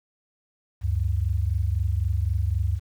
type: tone pair together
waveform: sine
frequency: 72.3 / 96.18 Hz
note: D2 / G2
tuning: -27 / -32 cents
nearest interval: perfect fourth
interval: 495 cents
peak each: -24 dBFS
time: 0.81-2.8 s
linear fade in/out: 50 ms
effects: 9-bit